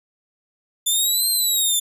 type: exponential two-way sweep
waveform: 10% pulse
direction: up then down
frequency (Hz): 3517 to 4186 to 3517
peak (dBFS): -10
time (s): 0.86-1.8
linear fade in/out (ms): 10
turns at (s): 1.29
effects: resampled to 32000 Hz

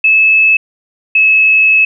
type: tone pair in turn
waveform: sine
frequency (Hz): 2603 / 2589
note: E7 / E7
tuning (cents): -22 / -32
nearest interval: unison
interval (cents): 10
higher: first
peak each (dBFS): -5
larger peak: neither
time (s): 0.04-0.57 / 1.15-1.85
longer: second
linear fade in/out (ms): 5
effects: none

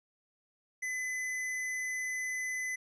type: tone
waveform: square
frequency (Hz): 2016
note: B6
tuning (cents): +35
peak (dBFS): -34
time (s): 0.82-2.76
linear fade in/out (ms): 10
effects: resampled to 22050 Hz

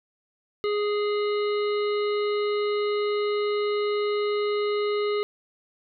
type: harmonic tone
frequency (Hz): 415.3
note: G#4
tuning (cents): 0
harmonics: 1 / 3 / 5 / 7 / 9 / 10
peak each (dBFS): -23 / -33 / -37 / -40 / -42 / -43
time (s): 0.64-5.23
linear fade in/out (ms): 0
effects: none

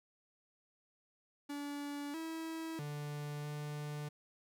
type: tone with pitch steps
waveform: 45% pulse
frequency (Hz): 287.7 / 324.2 / 147.1 / 148.3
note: D4 / E4 / D3 / D3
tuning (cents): -36 / -29 / +3 / +17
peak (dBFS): -40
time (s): 1.49-4.09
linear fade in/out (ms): 10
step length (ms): 650
effects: none

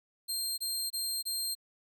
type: tone bursts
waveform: 20% pulse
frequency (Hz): 4186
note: C8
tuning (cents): 0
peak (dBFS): -26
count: 4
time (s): 0.28-1.552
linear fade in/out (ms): 20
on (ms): 300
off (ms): 24
effects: none

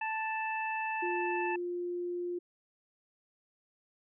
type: harmonic tone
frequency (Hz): 880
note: A5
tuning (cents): 0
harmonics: 1 / 2 / 3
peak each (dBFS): -34 / -39 / -38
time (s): 0.01-1.56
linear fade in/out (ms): 5
type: tone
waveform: sine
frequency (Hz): 352.2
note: F4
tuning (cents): +15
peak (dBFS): -33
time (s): 1.02-2.39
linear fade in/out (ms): 10
effects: none

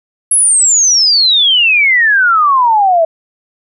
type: exponential sweep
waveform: sine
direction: down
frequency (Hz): 10960 to 637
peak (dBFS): -6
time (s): 0.31-3.05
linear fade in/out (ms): 5
effects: none

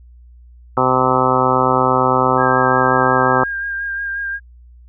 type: harmonic tone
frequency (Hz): 128.8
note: C3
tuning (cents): -27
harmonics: 1 / 2 / 3 / 4 / 5 / 6 / 7 / 8 / 9 / 10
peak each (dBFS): -24 / -22 / -21 / -20 / -25 / -21 / -20 / -21 / -21 / -19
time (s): 0.77-3.44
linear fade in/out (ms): 2
type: tone with vibrato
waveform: sine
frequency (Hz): 1608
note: G6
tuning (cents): +44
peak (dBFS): -20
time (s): 2.37-4.4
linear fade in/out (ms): 50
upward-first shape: sine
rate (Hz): 5.6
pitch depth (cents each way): 22
effects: added 60 Hz sine -40 dBFS peak until 4.88 s

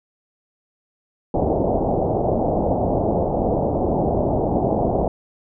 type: low-pass noise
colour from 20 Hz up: white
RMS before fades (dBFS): -20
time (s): 1.34-5.08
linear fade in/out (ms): 2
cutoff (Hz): 770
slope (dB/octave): 48
effects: none

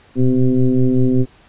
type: tone with frequency modulation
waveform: sine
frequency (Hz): 129.6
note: C3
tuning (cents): -16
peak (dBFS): -10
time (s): 0.15-1.26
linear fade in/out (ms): 50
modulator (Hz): 127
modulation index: 1.8
effects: pink hiss -49 dBFS RMS until 1.48 s + resampled to 8000 Hz

